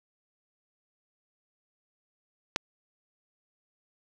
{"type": "click", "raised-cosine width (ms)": 0.2, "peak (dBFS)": -8, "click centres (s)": 2.561, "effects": []}